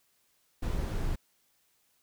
brown noise, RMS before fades -31 dBFS, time 0.62-1.16 s, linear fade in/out 10 ms, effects white hiss -71 dBFS RMS until 2.02 s

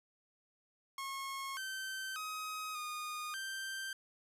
sawtooth tone with pitch steps, 1087 / 1547 / 1262 / 1227 / 1567 Hz, C#6 / G6 / D#6 / D#6 / G6, -34 / -23 / +24 / -25 / -1 cents, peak -36 dBFS, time 0.98-3.93 s, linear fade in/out 2 ms, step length 590 ms, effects resampled to 32000 Hz

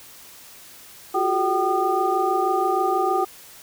sine tone cluster, 352.8 / 379.1 / 422.7 / 769 / 1217 Hz, F4 / F#4 / G#4 / G5 / D#6, +18 / +42 / +31 / -33 / -39 cents, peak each -26 / -25 / -30 / -22 / -25 dBFS, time 1.14-3.25 s, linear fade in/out 10 ms, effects white hiss -45 dBFS RMS until 3.62 s

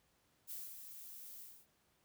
violet noise with ADSR envelope, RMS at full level -45 dBFS, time 0.47-1.67 s, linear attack 41 ms, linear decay 220 ms, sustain -7 dB, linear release 260 ms, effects pink hiss -75 dBFS RMS until 2.04 s + high-pass 60 Hz 12 dB/octave

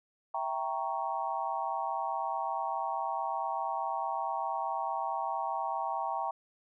sine chord, E diminished seventh, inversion none, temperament equal, 659.3 / 784 / 932.3 / 1108.7 Hz, E5 / G5 / Bb5 / Db6, 0 / 0 / 0 / 0 cents, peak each -39 / -35 / -35 / -38 dBFS, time 0.34-6.31 s, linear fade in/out 5 ms, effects none

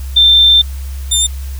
sine / 20% pulse tone pair in turn, 3573 / 3602 Hz, A7 / A7, +26 / +40 cents, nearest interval unison, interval 14 cents, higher second, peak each -4 dBFS, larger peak neither, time 0.16-0.62 / 1.11-1.27 s, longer first, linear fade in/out 10 ms, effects added 67 Hz sine -20 dBFS peak until 1.59 s + white hiss -38 dBFS RMS until 1.59 s

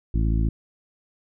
harmonic tone, 55 Hz, A1, in tune, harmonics 1 / 2 / 3 / 4 / 5 / 6, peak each -20 / -26 / -30 / -32 / -34 / -36 dBFS, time 0.14-0.49 s, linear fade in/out 5 ms, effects none

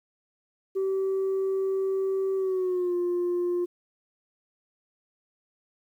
sine tone with pitch glide, 384.7 to 352.8 Hz, G4 to F4, -33 to +18 cents, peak -22 dBFS, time 0.75-3.66 s, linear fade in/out 20 ms, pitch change -149 cents, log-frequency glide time 2.36-2.94 s, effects tanh soft clip ceiling -22 dBFS + 10-bit

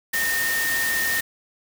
sine tone in noise, 1832 Hz, A#6, 31 cents flat, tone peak -22 dBFS, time 0.13-1.21 s, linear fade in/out 10 ms, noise white, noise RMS -27 dBFS, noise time 0.13-1.21 s, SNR +2 dB, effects none

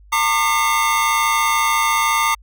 square tone cluster, 911 / 1100 / 1201 / 2033 / 2155 Hz, A#5 / C#6 / D6 / B6 / C#7, -40 / -14 / +38 / +50 / -49 cents, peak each -21 / -28 / -19 / -26 / -24 dBFS, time 0.12-2.35 s, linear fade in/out 10 ms, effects added 50 Hz sine -43 dBFS peak until 2.42 s

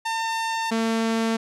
sawtooth tone pair in turn, 903 / 225.8 Hz, A5 / A3, +45 / +45 cents, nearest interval 2 octaves, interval 2400 cents, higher first, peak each -20 / -17 dBFS, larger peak second, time 0.05-0.71 / 0.71-1.37 s, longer neither, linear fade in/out 10 ms, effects low-pass 8000 Hz 12 dB/octave

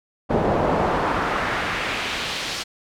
brown noise with band-pass filter sweep, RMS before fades -23 dBFS, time 0.29-2.64 s, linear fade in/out 20 ms, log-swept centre 510 to 4700 Hz, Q 1.2, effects none

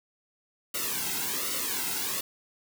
white noise with flanger, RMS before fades -31 dBFS, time 0.74-2.21 s, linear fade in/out 5 ms, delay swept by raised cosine 1.2 to 1.73 ms, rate 1.3 Hz, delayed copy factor -0.8, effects none

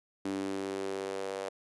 sawtooth tone with high-pass filter sweep, 97 Hz, G2, 18 cents flat, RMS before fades -36 dBFS, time 0.25-1.49 s, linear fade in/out 5 ms, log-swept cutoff 280 to 530 Hz, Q 3.6, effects resampled to 24000 Hz

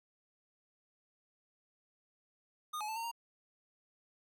square tone with pitch steps, 1227 / 848 / 880 / 916 / 932 Hz, D#6 / G#5 / A5 / A#5 / A#5, -25 / +36 / 0 / -31 / -1 cents, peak -38 dBFS, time 2.73-3.115 s, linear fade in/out 10 ms, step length 77 ms, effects none

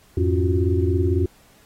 sine tone cluster, 86.5 / 104.4 / 276.3 / 346.1 / 370.1 Hz, F2 / G#2 / C#4 / F4 / F#4, -16 / +10 / -6 / -16 / 0 cents, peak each -19 / -27 / -27 / -26 / -24 dBFS, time 0.17-1.26 s, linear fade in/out 5 ms, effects pink hiss -55 dBFS RMS until 1.65 s + AAC 48 kbps

